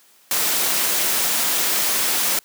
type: noise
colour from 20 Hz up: white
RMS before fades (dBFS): -20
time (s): 0.31-2.39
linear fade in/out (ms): 2
effects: white hiss -54 dBFS RMS until 2.44 s + high-pass 200 Hz 12 dB/octave